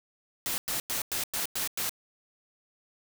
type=noise bursts; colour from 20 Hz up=white; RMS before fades=-31 dBFS; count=7; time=0.46-1.894 s; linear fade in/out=0 ms; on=120 ms; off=99 ms; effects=none